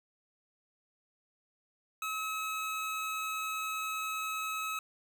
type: tone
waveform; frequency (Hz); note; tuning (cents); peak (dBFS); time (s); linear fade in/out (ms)
25% pulse; 1285; E6; -45; -30; 2.02-4.79; 2
effects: 11-bit